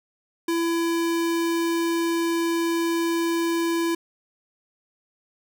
square tone, 335.1 Hz, E4, 29 cents sharp, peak -22 dBFS, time 0.48-3.95 s, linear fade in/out 5 ms, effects none

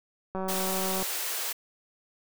click train, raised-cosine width 1 ms, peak -20 dBFS, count 129, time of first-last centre 0.35-1.027 s, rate 189 Hz
white high-pass noise, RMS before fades -32 dBFS, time 0.48-1.53 s, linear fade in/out 10 ms, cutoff 360 Hz, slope 48 dB/octave
effects none

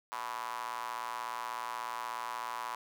square tone with high-pass filter, 58.27 Hz, A#1, in tune, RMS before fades -39 dBFS, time 0.12-2.75 s, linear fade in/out 0 ms, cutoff 1000 Hz, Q 5.3, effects none

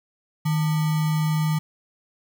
sine tone with sample-and-hold, 155.56 Hz, D#3, in tune, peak -19 dBFS, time 0.45-1.59 s, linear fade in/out 10 ms, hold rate 1050 Hz, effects none

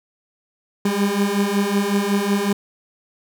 30% pulse beating tone pair, 198.1 / 203.5 Hz, G3 / G#3, +18 / -35 cents, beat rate 5.4 Hz, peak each -19 / -17 dBFS, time 0.85-2.53 s, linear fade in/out 5 ms, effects none

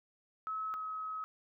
sine tone pair in turn, 1290 / 1277.4 Hz, E6 / D#6, -38 / +45 cents, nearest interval unison, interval 17 cents, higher first, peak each -35 / -37 dBFS, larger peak first, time 0.47-0.74 / 0.74-1.24 s, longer second, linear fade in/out 0 ms, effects none

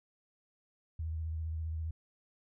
sine tone with vibrato, 80 Hz, D#2, 49 cents sharp, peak -34 dBFS, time 0.99-1.91 s, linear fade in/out 5 ms, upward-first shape triangle, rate 15 Hz, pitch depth 49 cents each way, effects none

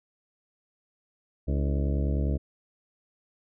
harmonic tone with a mistuned harmonic, 70.1 Hz, C#2, 20 cents sharp, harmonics 1 / 2 / 3 / 4 / 5 / 6 / 7 / 8 / 9, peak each -25 / -31 / -35 / -37 / -39 / -41 / -42 / -43 / -44 dBFS, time 1.47-2.38 s, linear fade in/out 20 ms, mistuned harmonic 5, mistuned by -110 cents, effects none

